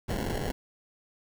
pink noise with sample-and-hold, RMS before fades -31 dBFS, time 0.08-0.52 s, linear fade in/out 10 ms, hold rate 1225 Hz, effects none

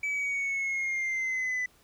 sine exponential sweep, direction down, 2302 to 1992 Hz, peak -25 dBFS, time 0.03-1.66 s, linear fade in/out 5 ms, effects tanh soft clip ceiling -27 dBFS + pink hiss -62 dBFS RMS until 1.83 s

